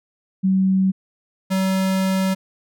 sine / square tone pair in turn, 190 / 190 Hz, F#3 / F#3, +46 / +46 cents, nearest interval unison, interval 0 cents, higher neither, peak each -14 / -18 dBFS, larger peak first, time 0.43-0.92 / 1.5-2.35 s, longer second, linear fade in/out 20 ms, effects none

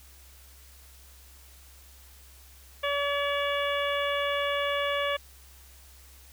harmonic tone, 570 Hz, C#5, 48 cents sharp, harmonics 1 / 2 / 3 / 4 / 5 / 6, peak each -29 / -32 / -34 / -35 / -36 / -37 dBFS, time 2.83-5.17 s, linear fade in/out 10 ms, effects added 66 Hz sine -52 dBFS peak until 6.32 s + white hiss -55 dBFS RMS until 6.32 s

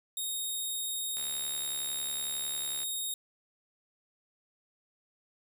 10% pulse tone, 3723 Hz, A#7, 3 cents flat, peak -25 dBFS, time 0.17-3.14 s, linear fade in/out 2 ms
click train, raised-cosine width 0.2 ms, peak -28 dBFS, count 119, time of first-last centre 1.17-2.832 s, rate 71 Hz
effects none

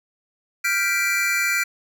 square chord, G dominant seventh, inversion third, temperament equal, 1396.9 / 1568 / 1975.5 / 2349 Hz, F6 / G6 / B6 / D7, 0 / 0 / 0 / 0 cents, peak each -27 / -29 / -26 / -23 dBFS, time 0.64-1.64 s, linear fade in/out 10 ms, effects none

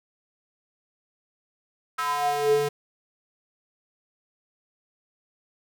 square tone with high-pass filter sweep, 145.2 Hz, D3, 19 cents flat, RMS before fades -24 dBFS, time 1.98-2.69 s, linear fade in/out 10 ms, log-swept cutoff 1300 to 300 Hz, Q 5.7, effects none

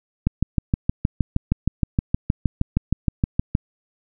click train, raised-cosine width 5 ms, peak -5 dBFS, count 22, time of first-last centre 0.27-3.551 s, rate 6.4 Hz, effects none

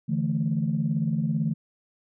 sine chord, D suspended second, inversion none, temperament equal, 146.83 / 164.81 / 220 Hz, D3 / E3 / A3, 0 / 0 / 0 cents, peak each -27 / -26 / -27 dBFS, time 0.08-1.54 s, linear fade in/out 20 ms, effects tanh soft clip ceiling -14 dBFS

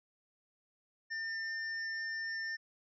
square tone, 1801 Hz, A6, 40 cents sharp, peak -37 dBFS, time 1.1-2.57 s, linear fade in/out 20 ms, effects resampled to 16000 Hz

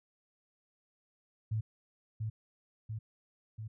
sine tone with echo, 109.4 Hz, A2, 9 cents flat, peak -30 dBFS, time 1.51-1.61 s, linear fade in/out 10 ms, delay 690 ms, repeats 3, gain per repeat -3 dB, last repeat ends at 3.68 s, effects none

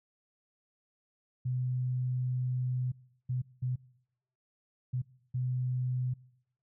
sine tone bursts at uneven times, 126.4 Hz, B2, 41 cents sharp, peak -29 dBFS, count 5, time 1.45-2.92 / 3.29-3.42 / 3.62-3.76 / 4.93-5.02 / 5.34-6.14 s, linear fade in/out 10 ms, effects noise-tail reverb RT60 0.8 s tail -23 dB re dry

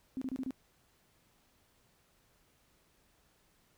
sine tone bursts, 261.4 Hz, C4, 1 cent flat, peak -34 dBFS, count 5, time 0.17-0.507 s, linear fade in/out 0 ms, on 45 ms, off 28 ms, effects pink hiss -70 dBFS RMS until 3.77 s

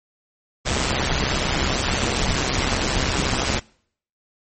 pink noise with amplitude modulation, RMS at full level -18 dBFS, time 0.65-3.6 s, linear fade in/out 20 ms, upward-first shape sine, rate 133 Hz, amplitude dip 75%, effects noise-tail reverb RT60 0.6 s tail -25 dB re dry + MP3 32 kbps

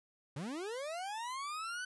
40% pulse linear sweep, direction up, 126 to 1518 Hz, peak -38 dBFS, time 0.36-1.85 s, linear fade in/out 5 ms, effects resampled to 24000 Hz

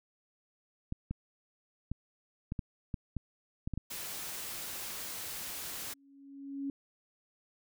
clicks, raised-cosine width 5 ms, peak -23 dBFS, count 10, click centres 0.924 / 1.11 / 1.916 / 2.521 / 2.592 / 2.942 / 3.167 / 3.675 / 3.737 / 3.776 s
white noise, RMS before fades -41 dBFS, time 3.9-5.94 s, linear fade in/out 10 ms
sine tone with exponential growth, 277.2 Hz, C#4, in tune, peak -32 dBFS, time 5.73-6.7 s, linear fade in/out 2 ms, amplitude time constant 210 ms
effects none

